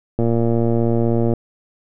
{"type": "click train", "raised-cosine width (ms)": 2, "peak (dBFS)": -6, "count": 134, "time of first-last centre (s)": [0.19, 1.337], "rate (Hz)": 116, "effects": []}